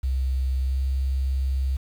sine tone with pitch glide, 65.41 to 66.44 Hz, C2 to C2, 0 to +27 cents, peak -21 dBFS, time 0.03-1.77 s, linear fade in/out 10 ms, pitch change +27 cents, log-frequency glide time 0.62-0.79 s, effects 8-bit

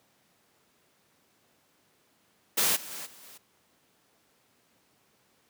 white noise with level steps, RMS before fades -25 / -42 / -39 / -52 / -50 dBFS, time 2.57-3.38 s, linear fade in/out 10 ms, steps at 2.75 / 2.9 / 3.05 / 3.22 s, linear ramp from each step 20 ms, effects pink hiss -67 dBFS RMS until 5.49 s + high-pass 150 Hz 12 dB/octave

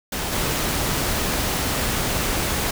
pink noise with level steps, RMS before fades -26 / -23 dBFS, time 0.12-2.71 s, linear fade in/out 5 ms, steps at 0.32 s, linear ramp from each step 10 ms, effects none

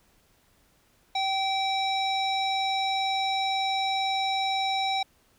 square tone with low-pass filter, 773 Hz, G5, 24 cents flat, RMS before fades -27 dBFS, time 1.15-5.03 s, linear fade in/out 5 ms, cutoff 4400 Hz, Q 4.5, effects pink hiss -64 dBFS RMS until 5.38 s

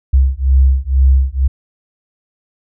sine beating tone pair, 65.41 / 67.51 Hz, C2 / C#2, 0 / -45 cents, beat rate 2.1 Hz, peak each -11 dBFS, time 0.13-1.48 s, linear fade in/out 10 ms, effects none

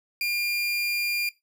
30% pulse tone, 2400 Hz, D7, 37 cents sharp, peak -22 dBFS, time 0.21-1.29 s, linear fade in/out 2 ms, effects noise-tail reverb RT60 0.2 s tail -18 dB re dry

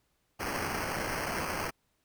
blue noise with sample-and-hold, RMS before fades -34 dBFS, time 0.39-1.71 s, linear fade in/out 20 ms, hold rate 3675 Hz, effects pink hiss -75 dBFS RMS until 2.04 s

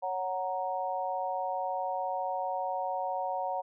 sine chord, F# major, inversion second, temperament equal, 554.4 / 740 / 932.3 Hz, C#5 / F#5 / A#5, 0 / 0 / 0 cents, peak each -36 / -33 / -35 dBFS, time 0.02-3.62 s, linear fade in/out 20 ms, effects none

